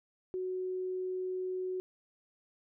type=tone; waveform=sine; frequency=370 Hz; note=F#4; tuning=in tune; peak=-33 dBFS; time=0.34-1.8 s; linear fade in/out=0 ms; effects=none